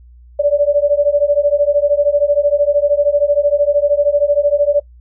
sine beating tone pair, 573 / 586 Hz, D5 / D5, -43 / -4 cents, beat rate 13 Hz, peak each -13 dBFS, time 0.39-4.8 s, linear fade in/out 10 ms, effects noise-tail reverb RT60 0.1 s tail -21 dB re dry + added 60 Hz sine -39 dBFS peak until 5 s

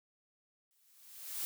blue noise with exponential growth, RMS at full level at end -36 dBFS, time 0.71-1.45 s, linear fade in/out 0 ms, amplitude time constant 160 ms, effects none

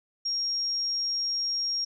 sine tone, 5580 Hz, F8, 2 cents flat, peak -26 dBFS, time 0.25-1.85 s, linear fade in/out 10 ms, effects none

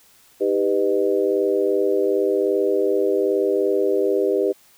sine tone cluster, 312.9 / 395.5 / 496.5 / 614 Hz, D#4 / G4 / B4 / D#5, +10 / +15 / +9 / -23 cents, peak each -26 / -19 / -22 / -27 dBFS, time 0.4-4.53 s, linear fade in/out 20 ms, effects white hiss -54 dBFS RMS until 4.77 s

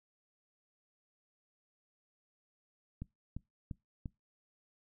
click train, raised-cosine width 5 ms, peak -28 dBFS, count 4, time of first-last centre 3.02-4.058 s, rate 2.89 Hz, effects noise-tail reverb RT60 0.2 s tail -23 dB re dry

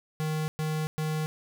square tone bursts, 155.5 Hz, D#3, 1 cent flat, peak -28 dBFS, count 3, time 0.2-1.26 s, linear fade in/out 0 ms, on 280 ms, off 110 ms, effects 10-bit

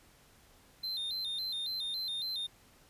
triangle tone with vibrato, 3867 Hz, B7, 37 cents flat, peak -33 dBFS, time 0.83-2.47 s, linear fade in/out 10 ms, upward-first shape square, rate 3.6 Hz, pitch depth 100 cents each way, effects pink hiss -62 dBFS RMS until 2.89 s + resampled to 32000 Hz

